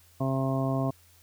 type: harmonic tone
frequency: 133.7 Hz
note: C3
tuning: 38 cents sharp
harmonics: 1 / 2 / 3 / 4 / 5 / 6 / 7 / 8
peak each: -28 / -30 / -38 / -39 / -32 / -45 / -43 / -38 dBFS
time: 0.2-0.91 s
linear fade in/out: 10 ms
effects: added 86 Hz sine -60 dBFS peak until 1.22 s + white hiss -60 dBFS RMS until 1.22 s